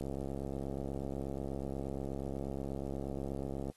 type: click train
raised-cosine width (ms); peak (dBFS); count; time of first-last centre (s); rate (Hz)
2; -26; 253; 0.01-3.7; 68.3
effects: white hiss -69 dBFS RMS until 3.76 s + AAC 32 kbps